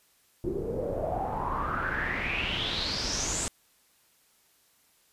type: noise with low-pass filter sweep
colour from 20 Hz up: pink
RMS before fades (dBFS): -31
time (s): 0.44-3.48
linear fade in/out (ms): 0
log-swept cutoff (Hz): 340 to 8100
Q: 7.3
effects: white hiss -65 dBFS RMS until 5.12 s + resampled to 32000 Hz